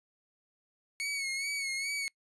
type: tone with vibrato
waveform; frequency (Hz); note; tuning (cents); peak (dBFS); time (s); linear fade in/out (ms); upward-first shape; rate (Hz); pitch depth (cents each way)
sawtooth; 2211; C#7; -5; -29; 1-2.08; 0; sine; 2.4; 55
effects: noise-tail reverb RT60 0.1 s tail -25 dB re dry + resampled to 24000 Hz